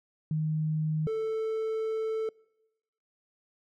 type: tone pair in turn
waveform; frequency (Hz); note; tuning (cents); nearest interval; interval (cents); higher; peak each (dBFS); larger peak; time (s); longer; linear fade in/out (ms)
sine / triangle; 155.56 / 441.4; D#3 / A4; 0 / +5; octave + tritone; 1805; second; -26; neither; 0.31-1.07 / 1.07-2.29; second; 2
effects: noise-tail reverb RT60 1.0 s tail -26 dB re dry

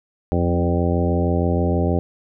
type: harmonic tone with a mistuned harmonic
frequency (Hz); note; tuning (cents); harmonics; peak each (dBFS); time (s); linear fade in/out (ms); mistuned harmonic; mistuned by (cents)
86.4; F2; -18; 1 / 2 / 3 / 4 / 5 / 6 / 7 / 9; -20 / -23 / -25 / -26 / -27 / -28 / -28 / -30; 0.32-1.99; 0; 2; +18
effects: none

